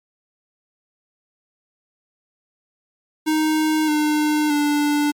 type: tone with pitch steps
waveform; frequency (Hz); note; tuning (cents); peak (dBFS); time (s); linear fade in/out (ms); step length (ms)
square; 311.1 / 302.2 / 293.6; D#4 / D4 / D4; 0 / +50 / 0; -17; 3.26-5.12; 20; 620
effects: MP3 96 kbps